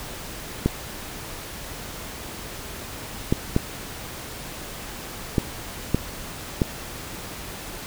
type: clicks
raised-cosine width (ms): 3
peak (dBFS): -5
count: 6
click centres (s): 0.66 / 3.325 / 3.564 / 5.382 / 5.946 / 6.618
effects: pink hiss -36 dBFS RMS until 7.86 s